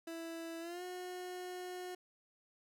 30% pulse tone with pitch glide, 330.5 to 362.5 Hz, E4 to F#4, +5 to -35 cents, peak -40 dBFS, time 0.07-1.95 s, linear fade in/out 5 ms, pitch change +160 cents, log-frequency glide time 0.6-0.83 s, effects none

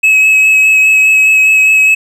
triangle tone with vibrato, 2569 Hz, E7, 45 cents flat, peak -3 dBFS, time 0.03-1.95 s, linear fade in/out 10 ms, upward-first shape sine, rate 4.9 Hz, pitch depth 14 cents each way, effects none

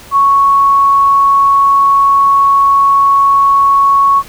sine tone, 1108.7 Hz, C#6, in tune, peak -5 dBFS, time 0.11-4.23 s, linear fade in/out 50 ms, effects pink hiss -35 dBFS RMS until 4.28 s

